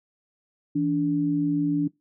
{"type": "tone pair together", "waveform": "sine", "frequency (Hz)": [162.9, 289.6], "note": ["E3", "D4"], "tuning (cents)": [-20, -24], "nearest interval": "minor seventh", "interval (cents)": 996, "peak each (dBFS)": [-28, -21], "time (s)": [0.75, 1.88], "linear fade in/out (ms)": 10, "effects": ["noise-tail reverb RT60 0.2 s tail -22 dB re dry"]}